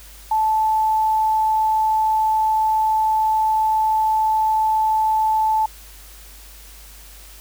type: tone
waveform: sine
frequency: 873 Hz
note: A5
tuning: 14 cents flat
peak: -15 dBFS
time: 0.31-5.66 s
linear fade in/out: 5 ms
effects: added 50 Hz sine -42 dBFS peak until 7.4 s + white hiss -44 dBFS RMS until 7.4 s